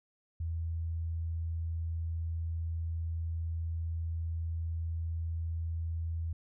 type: tone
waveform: sine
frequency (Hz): 82.41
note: E2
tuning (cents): 0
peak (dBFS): -32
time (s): 0.4-6.33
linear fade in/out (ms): 5
effects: none